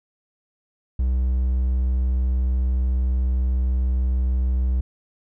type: tone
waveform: triangle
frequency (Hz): 63.3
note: B1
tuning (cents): +43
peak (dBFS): -16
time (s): 0.99-4.81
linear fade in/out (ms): 5
effects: none